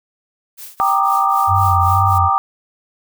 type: noise with tremolo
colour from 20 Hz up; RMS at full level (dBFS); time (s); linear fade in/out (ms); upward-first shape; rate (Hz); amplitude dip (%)
blue; -32; 0.57-2.19; 20; triangle; 3.9; 95
type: chord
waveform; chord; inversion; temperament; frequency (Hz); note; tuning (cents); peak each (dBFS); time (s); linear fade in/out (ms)
sine; Eb major seventh; first; equal with one note detuned; 784 / 932.3 / 1185.6 / 1244.5; G5 / Bb5 / D6 / Eb6; 0 / 0 / +16 / 0; -17 / -21 / -15 / -21; 0.8-2.38; 0
type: tone with vibrato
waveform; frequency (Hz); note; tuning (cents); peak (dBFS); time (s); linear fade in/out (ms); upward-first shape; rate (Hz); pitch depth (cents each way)
sine; 93; F#2; +9; -15; 1.47-2.3; 50; sine; 2.2; 70
effects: none